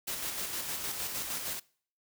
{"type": "noise with tremolo", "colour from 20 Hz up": "white", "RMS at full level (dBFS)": -35, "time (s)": [0.07, 1.6], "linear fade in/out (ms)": 10, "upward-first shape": "square", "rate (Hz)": 6.5, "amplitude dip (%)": 35, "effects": ["noise-tail reverb RT60 0.5 s tail -23 dB re dry"]}